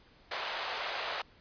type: band-pass noise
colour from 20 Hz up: pink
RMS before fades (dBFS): -37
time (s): 0.31-1.22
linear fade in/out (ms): 5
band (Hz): 570 to 4600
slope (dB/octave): 24
effects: pink hiss -61 dBFS RMS until 1.4 s + resampled to 11025 Hz